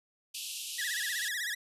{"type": "band-pass noise", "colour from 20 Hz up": "pink", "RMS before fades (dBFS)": -40, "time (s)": [0.34, 1.29], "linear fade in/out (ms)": 10, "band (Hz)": [2600, 13000], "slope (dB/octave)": 96}
{"type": "tone with vibrato", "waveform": "sawtooth", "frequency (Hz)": 1800, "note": "A6", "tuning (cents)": 39, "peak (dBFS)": -29, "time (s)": [0.78, 1.55], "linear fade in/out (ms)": 10, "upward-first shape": "sine", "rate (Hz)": 16, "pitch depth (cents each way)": 160}
{"effects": ["resampled to 32000 Hz"]}